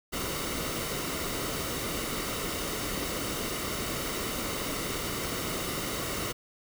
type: noise with comb filter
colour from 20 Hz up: pink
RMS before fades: -33 dBFS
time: 0.12-6.33 s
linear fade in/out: 20 ms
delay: 1.2 ms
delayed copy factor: -0.5
effects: none